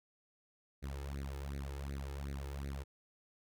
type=tone with flanger; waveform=sawtooth; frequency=69.3 Hz; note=C#2; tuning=in tune; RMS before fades=-42 dBFS; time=0.82-2.84 s; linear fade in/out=20 ms; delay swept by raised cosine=0.47 to 2.37 ms; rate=2.7 Hz; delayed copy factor=+0.95; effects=none